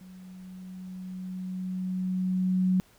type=tone with level ramp; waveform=sine; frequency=185 Hz; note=F#3; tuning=in tune; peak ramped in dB=-45 to -20 dBFS; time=0.01-2.8 s; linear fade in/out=0 ms; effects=pink hiss -60 dBFS RMS until 2.98 s